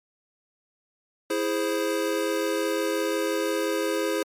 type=chord; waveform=square; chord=E augmented; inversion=none; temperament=equal; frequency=329.6 / 415.3 / 523.3 Hz; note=E4 / G#4 / B#4; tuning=0 / 0 / 0 cents; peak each=-29 dBFS; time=1.3-4.23 s; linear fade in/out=5 ms; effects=MP3 64 kbps